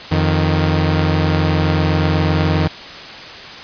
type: tone pair together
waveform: sawtooth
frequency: 87.68 / 155.56 Hz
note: F2 / D#3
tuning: +7 / 0 cents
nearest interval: minor seventh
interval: 993 cents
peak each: -12 dBFS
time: 0.11-2.68 s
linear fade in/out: 10 ms
effects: white hiss -32 dBFS RMS until 3.63 s + resampled to 11025 Hz